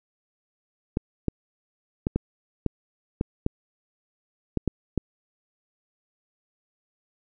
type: clicks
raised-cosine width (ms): 3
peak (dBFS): -10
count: 10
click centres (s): 0.971 / 1.283 / 2.069 / 2.16 / 2.663 / 3.211 / 3.464 / 4.573 / 4.677 / 4.977
effects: none